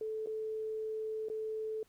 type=tone with dropouts; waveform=sine; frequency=436.6 Hz; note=A4; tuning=13 cents flat; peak=-35 dBFS; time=0.01-1.83 s; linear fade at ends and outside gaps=2 ms; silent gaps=0.261-0.271 / 1.286-1.299 s; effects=pink hiss -70 dBFS RMS until 1.88 s